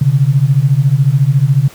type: beating tone pair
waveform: sine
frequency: 130.3 / 144.3 Hz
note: C3 / D3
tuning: -7 / -30 cents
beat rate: 14 Hz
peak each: -10 dBFS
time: 0.01-1.68 s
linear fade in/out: 5 ms
effects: pink hiss -38 dBFS RMS until 1.74 s + high-pass 80 Hz 12 dB/octave